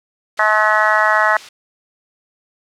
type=noise; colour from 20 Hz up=blue; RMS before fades=-27 dBFS; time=0.37-1.49 s; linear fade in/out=5 ms
type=harmonic tone; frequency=214.2 Hz; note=A3; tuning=46 cents flat; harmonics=3 / 4 / 5 / 6 / 7 / 8 / 9; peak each=-19 / -19 / -19 / -19 / -19 / -19 / -19 dBFS; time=0.39-1.37 s; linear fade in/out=2 ms
effects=low-pass 4000 Hz 12 dB/octave